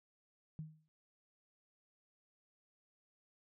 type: tone with exponential decay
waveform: sine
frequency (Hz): 156.3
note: D#3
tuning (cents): +8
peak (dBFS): -39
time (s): 0.59-0.88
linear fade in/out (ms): 0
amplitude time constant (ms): 61
effects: none

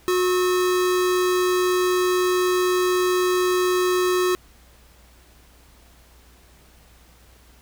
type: tone pair together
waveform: square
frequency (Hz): 363.6 / 1292.9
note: F#4 / E6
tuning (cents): -30 / -34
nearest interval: octave + minor seventh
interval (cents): 2196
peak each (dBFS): -19 / -30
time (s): 0.08-4.35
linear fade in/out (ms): 0
effects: added 60 Hz sine -52 dBFS peak until 7.61 s + pink hiss -54 dBFS RMS until 7.61 s

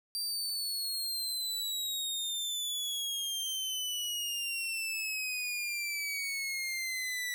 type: exponential sweep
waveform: sawtooth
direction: down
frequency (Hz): 4713 to 1957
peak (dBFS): -30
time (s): 0.15-7.34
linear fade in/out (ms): 0
effects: none

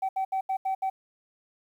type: tone bursts at uneven times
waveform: sine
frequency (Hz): 766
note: G5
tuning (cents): -40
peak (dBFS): -23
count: 6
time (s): 0.02-0.09 / 0.16-0.25 / 0.32-0.41 / 0.49-0.57 / 0.65-0.75 / 0.82-0.9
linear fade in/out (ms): 10
effects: tanh soft clip ceiling -23 dBFS + 10-bit

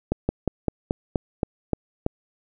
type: slowing click train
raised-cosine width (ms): 2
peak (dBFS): -8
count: 9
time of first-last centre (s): 0.12-2.064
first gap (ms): 170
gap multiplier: 1.1
effects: none

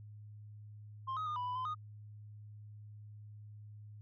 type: tone with pitch steps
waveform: sine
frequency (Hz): 1056 / 1261 / 1218 / 988 / 994 / 1023 / 1237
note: C6 / D#6 / D#6 / B5 / B5 / C6 / D#6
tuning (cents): +16 / +23 / -37 / 0 / +11 / -39 / -10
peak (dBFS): -33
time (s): 1.07-1.749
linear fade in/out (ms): 20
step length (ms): 97
effects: tanh soft clip ceiling -35 dBFS + added 105 Hz sine -49 dBFS peak until 4.01 s

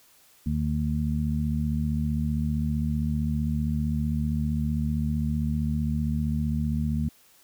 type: harmonic tone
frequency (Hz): 75.4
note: D2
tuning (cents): +46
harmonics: 1 / 2 / 3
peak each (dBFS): -28 / -28 / -28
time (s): 0.46-7.09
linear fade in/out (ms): 5
effects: white hiss -58 dBFS RMS until 7.43 s

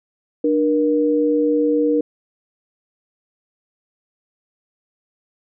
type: tone pair together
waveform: sine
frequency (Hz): 298.3 / 474.7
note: D4 / A#4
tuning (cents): +27 / +31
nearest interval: minor sixth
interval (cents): 804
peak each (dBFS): -17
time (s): 0.44-2.01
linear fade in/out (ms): 5
effects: none

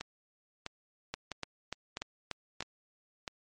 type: two click trains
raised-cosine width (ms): 0.2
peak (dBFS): -20 / -18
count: 6 / 6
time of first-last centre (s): 0.01-3.278 / 1.14-2.606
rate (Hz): 1.53 / 3.41
effects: MP3 48 kbps

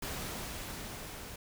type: noise with level ramp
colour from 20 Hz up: pink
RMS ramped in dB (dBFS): -38 to -46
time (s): 0.02-1.36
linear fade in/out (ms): 5
effects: none

